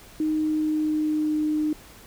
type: tone with pitch glide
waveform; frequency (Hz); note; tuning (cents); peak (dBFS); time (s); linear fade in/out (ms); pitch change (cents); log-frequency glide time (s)
sine; 310.1 to 305.3; D#4 to D#4; -6 to -33; -21; 0.2-1.73; 2; -27; 0.3-1.38
effects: pink hiss -48 dBFS RMS until 2.06 s